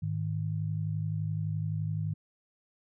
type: tone pair together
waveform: sine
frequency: 104.2 / 155.93 Hz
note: G#2 / D#3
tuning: +6 / +4 cents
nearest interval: perfect fifth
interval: 698 cents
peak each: -32 / -32 dBFS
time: 0.02-2.14 s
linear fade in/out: 10 ms
effects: none